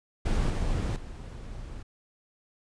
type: noise with level steps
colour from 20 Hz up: brown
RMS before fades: -25 / -28 / -40 dBFS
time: 0.25-1.83 s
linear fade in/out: 10 ms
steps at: 0.5 / 0.96 s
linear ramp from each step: 2 ms
effects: resampled to 22050 Hz